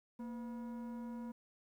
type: tone with frequency modulation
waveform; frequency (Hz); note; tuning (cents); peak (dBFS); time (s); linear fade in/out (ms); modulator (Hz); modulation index
sine; 232.5; A#3; -4; -39; 0.19-1.32; 10; 736; 0.44
effects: tanh soft clip ceiling -41 dBFS + 12-bit